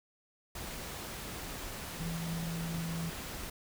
sine tone in noise, 166.3 Hz, E3, 16 cents sharp, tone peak -35 dBFS, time 2-3.1 s, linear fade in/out 5 ms, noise pink, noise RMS -42 dBFS, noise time 0.55-3.5 s, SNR +4 dB, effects none

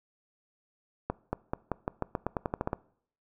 accelerating click train, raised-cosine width 1 ms, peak -15 dBFS, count 14, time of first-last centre 1.1-2.731 s, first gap 230 ms, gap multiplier 0.89, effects noise-tail reverb RT60 0.6 s tail -22 dB re dry

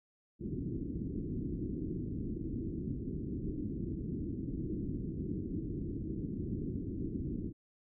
white low-pass noise, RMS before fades -38 dBFS, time 0.39-7.53 s, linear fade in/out 50 ms, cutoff 350 Hz, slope 48 dB/octave, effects none

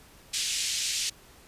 white band-pass noise, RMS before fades -30 dBFS, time 0.33-1.1 s, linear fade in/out 10 ms, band 2400 to 7800 Hz, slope 24 dB/octave, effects pink hiss -54 dBFS RMS until 1.47 s + resampled to 32000 Hz

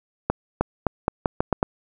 accelerating click train, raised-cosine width 1 ms, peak -5 dBFS, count 8, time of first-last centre 0.3-1.629 s, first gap 310 ms, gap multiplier 0.83, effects none

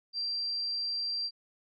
sine tone, 4718 Hz, D8, 7 cents sharp, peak -30 dBFS, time 0.13-1.31 s, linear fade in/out 50 ms, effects MP3 64 kbps

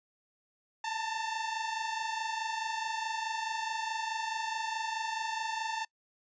sawtooth tone pair together, 880 / 904.7 Hz, A5 / A5, 0 / +48 cents, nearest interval unison, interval 48 cents, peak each -32 / -32 dBFS, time 0.84-5.85 s, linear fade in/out 5 ms, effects noise-tail reverb RT60 0.1 s tail -26 dB re dry + resampled to 16000 Hz

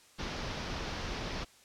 pink low-pass noise, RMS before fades -38 dBFS, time 0.18-1.45 s, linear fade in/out 20 ms, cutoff 5900 Hz, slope 48 dB/octave, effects white hiss -60 dBFS RMS until 1.64 s + low-pass 9000 Hz 12 dB/octave

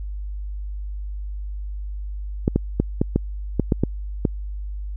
clicks, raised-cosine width 3 ms, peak -4 dBFS, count 9, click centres 2.479 / 2.56 / 2.8 / 3.015 / 3.16 / 3.597 / 3.722 / 3.836 / 4.252 s, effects added 50 Hz sine -27 dBFS peak until 4.96 s

